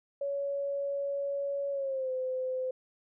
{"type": "tone with pitch glide", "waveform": "sine", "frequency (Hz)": [561, 514.4], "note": ["C#5", "C5"], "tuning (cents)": [21, -30], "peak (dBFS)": -30, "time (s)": [0.21, 2.71], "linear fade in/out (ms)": 5, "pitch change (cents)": -151, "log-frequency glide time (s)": [1.71, 2.11], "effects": []}